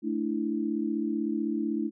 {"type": "chord", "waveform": "sine", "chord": "A suspended fourth", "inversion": "none", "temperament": "equal", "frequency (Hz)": [220, 293.7, 329.6], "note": ["A3", "D4", "E4"], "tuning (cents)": [0, 0, 0], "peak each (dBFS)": [-31, -31, -31], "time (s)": [0.02, 1.91], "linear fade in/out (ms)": 50, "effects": []}